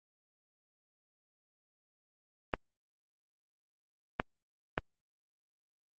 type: clicks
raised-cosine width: 0.5 ms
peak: -13 dBFS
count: 3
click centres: 2.538 / 4.199 / 4.779 s
effects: Opus 24 kbps